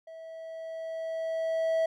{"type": "tone with level ramp", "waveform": "triangle", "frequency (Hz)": 650, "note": "E5", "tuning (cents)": -24, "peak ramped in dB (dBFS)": [-41, -21], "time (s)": [0.07, 1.86], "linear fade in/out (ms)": 5, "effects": []}